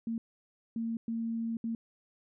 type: tone bursts at uneven times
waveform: sine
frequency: 228.4 Hz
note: A#3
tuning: 35 cents flat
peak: -31 dBFS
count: 4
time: 0.07-0.18 / 0.76-0.97 / 1.08-1.57 / 1.64-1.75 s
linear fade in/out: 2 ms
effects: none